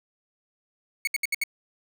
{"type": "tone bursts", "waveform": "40% pulse", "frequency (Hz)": 2213, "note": "C#7", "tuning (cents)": -3, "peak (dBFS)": -22, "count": 5, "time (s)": [1.05, 1.437], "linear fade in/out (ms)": 2, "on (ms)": 23, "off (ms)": 68, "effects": []}